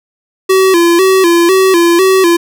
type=tone with vibrato; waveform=square; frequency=360 Hz; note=F#4; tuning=47 cents flat; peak=-6 dBFS; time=0.49-2.37 s; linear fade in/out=10 ms; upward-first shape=square; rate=2 Hz; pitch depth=93 cents each way; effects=none